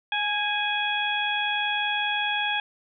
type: harmonic tone with a mistuned harmonic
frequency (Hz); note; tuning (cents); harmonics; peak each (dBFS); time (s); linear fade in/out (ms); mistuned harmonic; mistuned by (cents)
835; G#5; +9; 1 / 2 / 3 / 4; -29 / -29 / -29 / -29; 0.12-2.6; 2; 2; -25
effects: none